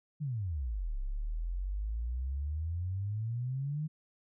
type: exponential two-way sweep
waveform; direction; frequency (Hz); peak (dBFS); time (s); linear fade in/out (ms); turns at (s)
sine; down then up; 157.5 to 32.64 to 157.5; -32; 0.2-3.88; 20; 0.98
effects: none